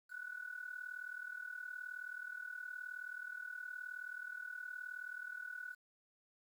sine tone with amplitude modulation, 1480 Hz, F#6, in tune, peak -40 dBFS, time 0.09-5.76 s, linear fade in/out 50 ms, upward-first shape sine, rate 39 Hz, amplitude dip 80%, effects 11-bit

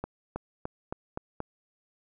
accelerating click train, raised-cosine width 1 ms, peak -19 dBFS, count 6, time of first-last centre 0.04-1.404 s, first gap 320 ms, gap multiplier 0.92, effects none

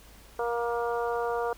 harmonic tone, 236.1 Hz, A#3, 22 cents sharp, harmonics 2 / 3 / 4 / 5 / 6, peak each -29 / -33 / -35 / -37 / -39 dBFS, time 0.39-1.53 s, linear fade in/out 2 ms, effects added 50 Hz sine -54 dBFS peak until 1.57 s + pink hiss -54 dBFS RMS until 1.57 s

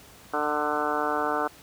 harmonic tone with a mistuned harmonic, 149.4 Hz, D3, 30 cents sharp, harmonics 2 / 3 / 4 / 5 / 6 / 7 / 8 / 9 / 10, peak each -34 / -32 / -33 / -31 / -33 / -34 / -33 / -32 / -34 dBFS, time 0.33-1.48 s, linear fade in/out 10 ms, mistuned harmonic 9, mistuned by -17 cents, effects pink hiss -50 dBFS RMS until 1.62 s + high-pass 60 Hz 12 dB/octave

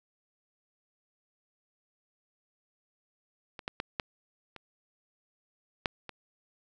clicks, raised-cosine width 0.3 ms, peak -25 / -17 / -16 / -14 / -28 / -11 / -24 dBFS, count 7, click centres 3.592 / 3.679 / 3.801 / 3.998 / 4.563 / 5.858 / 6.093 s, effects none

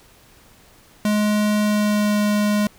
square tone with pitch glide, 210 to 208.2 Hz, G#3 to G#3, +19 to +5 cents, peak -17 dBFS, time 1.05-2.67 s, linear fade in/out 2 ms, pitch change -14 cents, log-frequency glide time 1.62-2.2 s, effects pink hiss -51 dBFS RMS until 2.78 s

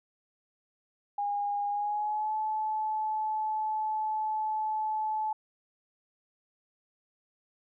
sine tone with pitch glide, 816 to 864.5 Hz, G#5 to A5, -31 to -31 cents, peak -28 dBFS, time 1.18-5.33 s, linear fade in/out 5 ms, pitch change +100 cents, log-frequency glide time 1.69-2.34 s, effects none

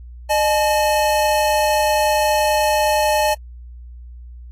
square tone pair together, 608 / 857.4 Hz, D#5 / A5, -40 / -45 cents, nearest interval tritone, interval 595 cents, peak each -18 dBFS, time 0.29-3.35 s, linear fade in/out 20 ms, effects added 60 Hz sine -34 dBFS peak until 4.51 s + AAC 48 kbps

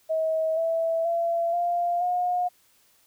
sine tone with pitch steps, 639 / 657.7 / 677 / 696.8 / 717.3 Hz, D#5 / E5 / E5 / F5 / F5, +46 / -4 / +46 / -4 / +46 cents, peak -22 dBFS, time 0.09-2.49 s, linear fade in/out 20 ms, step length 480 ms, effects white hiss -62 dBFS RMS until 3.06 s

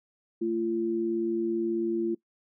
sine tone pair together, 223.6 / 341.9 Hz, A3 / F4, +28 / -37 cents, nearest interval perfect fifth, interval 735 cents, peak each -32 / -26 dBFS, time 0.41-2.15 s, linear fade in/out 10 ms, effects noise-tail reverb RT60 0.1 s tail -21 dB re dry

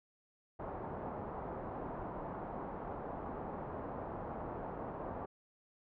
white low-pass noise, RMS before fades -43 dBFS, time 0.59-5.26 s, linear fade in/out 10 ms, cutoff 970 Hz, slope 24 dB/octave, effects none

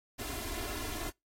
pink noise with comb filter, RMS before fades -39 dBFS, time 0.18-1.11 s, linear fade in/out 20 ms, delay 2.9 ms, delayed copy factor +1, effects noise-tail reverb RT60 0.2 s tail -26 dB re dry + AAC 48 kbps

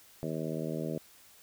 harmonic tone, 79.3 Hz, D#2, 33 cents sharp, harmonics 2 / 3 / 4 / 5 / 6 / 7 / 8, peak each -37 / -39 / -40 / -41 / -42 / -42 / -43 dBFS, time 0.23-0.98 s, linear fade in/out 0 ms, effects white hiss -58 dBFS RMS until 1.42 s

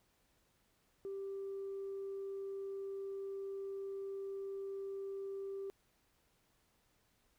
sine tone, 392 Hz, G4, in tune, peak -39 dBFS, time 1.05-5.7 s, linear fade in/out 0 ms, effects tanh soft clip ceiling -37 dBFS + pink hiss -75 dBFS RMS until 7.38 s

